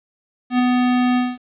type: tone with ADSR envelope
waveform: square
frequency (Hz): 248.8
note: B3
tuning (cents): +13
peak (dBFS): -13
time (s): 0.5-1.38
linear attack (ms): 88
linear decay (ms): 12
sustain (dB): -2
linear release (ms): 210
effects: resampled to 8000 Hz + 9-bit